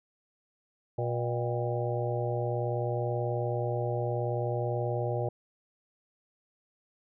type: harmonic tone with a mistuned harmonic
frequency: 120.6 Hz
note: B2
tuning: 41 cents flat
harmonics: 1 / 3 / 4 / 5 / 6 / 7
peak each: -31 / -36 / -35 / -35 / -42 / -39 dBFS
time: 0.98-5.29 s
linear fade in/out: 5 ms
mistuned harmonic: 7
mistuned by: -88 cents
effects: none